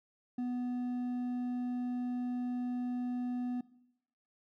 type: tone with hard clipping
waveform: triangle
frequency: 246.9 Hz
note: B3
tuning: in tune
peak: -34 dBFS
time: 0.38-3.61 s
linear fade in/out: 5 ms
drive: 7 dB
effects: noise-tail reverb RT60 0.8 s tail -19 dB re dry